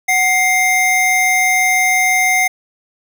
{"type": "tone pair together", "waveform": "square", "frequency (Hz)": [742, 2100], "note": ["F#5", "C7"], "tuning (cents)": [5, 6], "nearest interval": "octave + tritone", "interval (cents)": 1801, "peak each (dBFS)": [-18, -13], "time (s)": [0.08, 2.48], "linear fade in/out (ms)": 10, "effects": []}